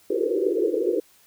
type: band-pass noise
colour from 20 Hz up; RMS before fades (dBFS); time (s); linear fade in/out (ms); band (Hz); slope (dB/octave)
white; -23; 0.1-1; 5; 320 to 500; 96
effects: white hiss -57 dBFS RMS until 1.26 s